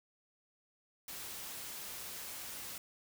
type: noise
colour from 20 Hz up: white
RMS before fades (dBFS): -45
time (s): 1.08-2.78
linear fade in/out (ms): 2
effects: none